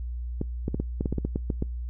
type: clicks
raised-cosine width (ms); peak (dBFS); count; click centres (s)
3; -14; 12; 0.414 / 0.681 / 0.745 / 0.8 / 1.009 / 1.058 / 1.126 / 1.183 / 1.25 / 1.359 / 1.502 / 1.624
effects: noise-tail reverb RT60 0.2 s tail -26 dB re dry + added 60 Hz sine -30 dBFS peak until 1.89 s